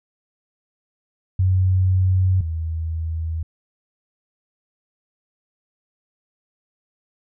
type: tone pair in turn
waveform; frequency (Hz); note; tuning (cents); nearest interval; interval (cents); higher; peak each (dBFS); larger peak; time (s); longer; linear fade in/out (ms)
sine; 93 / 81.02; F#2 / E2; +9 / -29; major second; 238; first; -14 / -22; first; 1.39-2.41 / 2.41-3.43; neither; 5
effects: none